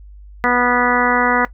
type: harmonic tone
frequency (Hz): 245.4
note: B3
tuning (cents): -11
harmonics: 1 / 2 / 3 / 4 / 5 / 6 / 7 / 8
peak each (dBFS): -21 / -21 / -21 / -21 / -21 / -21 / -21 / -21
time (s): 0.44-1.45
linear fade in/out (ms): 0
effects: noise-tail reverb RT60 0.1 s tail -17 dB re dry + added 50 Hz sine -36 dBFS peak until 1.53 s